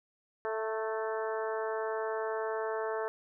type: harmonic tone with a mistuned harmonic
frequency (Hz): 219.9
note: A3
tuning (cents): -1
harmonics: 2 / 3 / 4 / 5 / 6 / 7 / 8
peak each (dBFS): -34 / -38 / -40 / -42 / -44 / -45 / -46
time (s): 0.45-3.08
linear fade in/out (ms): 0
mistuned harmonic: 4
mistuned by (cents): +19
effects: none